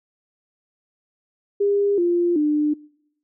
sine tone with pitch steps, 404 / 347.7 / 299.2 Hz, G#4 / F4 / D4, -48 / -8 / +32 cents, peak -16 dBFS, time 1.6-2.74 s, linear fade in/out 10 ms, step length 380 ms, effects noise-tail reverb RT60 0.8 s tail -26 dB re dry

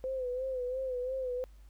sine tone with vibrato, 511 Hz, C5, 41 cents flat, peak -32 dBFS, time 0.04-1.44 s, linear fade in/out 0 ms, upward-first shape sine, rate 2.9 Hz, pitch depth 62 cents each way, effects added 50 Hz sine -51 dBFS peak until 1.69 s + pink hiss -69 dBFS RMS until 1.69 s

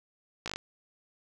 slowing click train, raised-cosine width 0.2 ms, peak -17 dBFS, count 6, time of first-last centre 0.46-0.56 s, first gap 17 ms, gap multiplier 1.08, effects none

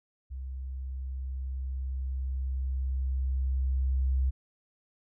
sine tone with level ramp, 65.5 Hz, C2, 2 cents sharp, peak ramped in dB -35 to -23 dBFS, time 0.3-4.31 s, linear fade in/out 20 ms, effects none

